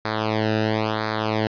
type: tone with flanger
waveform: sawtooth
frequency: 109 Hz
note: A2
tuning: 16 cents flat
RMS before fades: -23 dBFS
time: 0.05-1.47 s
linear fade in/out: 0 ms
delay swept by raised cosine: 0.34 to 0.92 ms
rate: 0.98 Hz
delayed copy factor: -0.9
effects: resampled to 11025 Hz + 8-bit